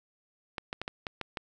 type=clicks; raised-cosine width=0.3 ms; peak=-18 dBFS; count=7; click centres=0.582 / 0.729 / 0.816 / 0.879 / 1.068 / 1.213 / 1.372 s; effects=none